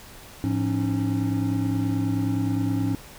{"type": "tone cluster", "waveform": "triangle", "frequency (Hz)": [108, 173.8, 273.6, 303.1], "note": ["A2", "F3", "C#4", "D#4"], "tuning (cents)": [-32, -8, -23, -45], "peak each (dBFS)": [-24, -30, -23, -29], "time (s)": [0.44, 2.95], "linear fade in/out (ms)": 0, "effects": ["pink hiss -45 dBFS RMS until 3.18 s"]}